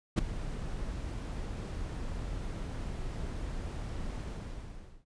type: noise with ADSR envelope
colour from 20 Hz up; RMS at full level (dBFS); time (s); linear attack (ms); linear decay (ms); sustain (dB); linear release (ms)
brown; -20; 0.16-5.05; 27; 7; -17; 820
effects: resampled to 22050 Hz